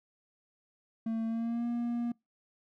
triangle tone with pitch glide, 225.1 to 237.5 Hz, A3 to A#3, +40 to +33 cents, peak -28 dBFS, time 1.06-2.12 s, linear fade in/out 5 ms, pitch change +93 cents, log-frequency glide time 1.26-1.66 s, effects noise-tail reverb RT60 0.2 s tail -25 dB re dry

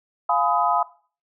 sine chord, F half-diminished seventh, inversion none, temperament just, 698.5 / 838.1 / 1005.8 / 1257.2 Hz, F5 / Ab5 / Cb6 / Eb6, 0 / +16 / +31 / +18 cents, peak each -23 dBFS, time 0.29-0.83 s, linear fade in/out 5 ms, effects noise-tail reverb RT60 0.4 s tail -18 dB re dry

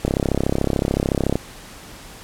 click train, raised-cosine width 2 ms, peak -5 dBFS, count 45, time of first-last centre 0.05-1.356 s, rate 33.7 Hz, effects pink hiss -40 dBFS RMS until 2.23 s + low-pass 12000 Hz 12 dB/octave

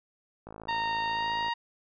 click train, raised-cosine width 1 ms, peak -29 dBFS, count 56, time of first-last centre 0.47-1.483 s, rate 54.3 Hz
sawtooth tone with pitch glide, 924 to 938 Hz, A#5 to A#5, -16 to +11 cents, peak -24 dBFS, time 0.68-1.54 s, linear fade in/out 10 ms, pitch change +27 cents, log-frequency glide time 1.07-1.34 s
effects resampled to 11025 Hz

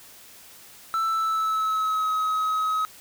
triangle tone with pitch glide, 1326 to 1272.7 Hz, E6 to D#6, +10 to +39 cents, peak -20 dBFS, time 0.94-2.85 s, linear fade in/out 0 ms, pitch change -71 cents, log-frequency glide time 1.08-2.1 s, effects white hiss -48 dBFS RMS until 3 s

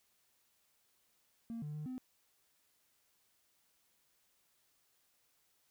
triangle tone with pitch steps, 230.1 / 149.1 / 151.4 / 255.8 Hz, A#3 / D3 / D#3 / C4, -22 / +27 / -47 / -39 cents, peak -37 dBFS, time 1.5-1.98 s, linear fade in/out 0 ms, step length 120 ms, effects tanh soft clip ceiling -36 dBFS + white hiss -75 dBFS RMS until 5.7 s

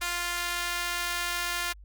sawtooth tone with high-pass filter, 349.2 Hz, F4, in tune, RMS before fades -31 dBFS, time 0.01-1.73 s, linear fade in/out 10 ms, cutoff 1500 Hz, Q 0.94, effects added 50 Hz sine -46 dBFS peak until 1.84 s + Opus 24 kbps

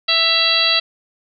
harmonic tone with a mistuned harmonic, 659.3 Hz, E5, in tune, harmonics 1 / 2 / 3 / 4 / 5 / 6 / 7, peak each -27 / -25 / -24 / -20 / -20 / -17 / -20 dBFS, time 0.08-0.8 s, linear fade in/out 10 ms, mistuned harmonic 4, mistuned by +51 cents, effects none

